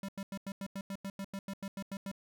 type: tone bursts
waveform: square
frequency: 196 Hz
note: G3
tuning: in tune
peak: -38 dBFS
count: 15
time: 0.03-2.115 s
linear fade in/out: 2 ms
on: 55 ms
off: 90 ms
effects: none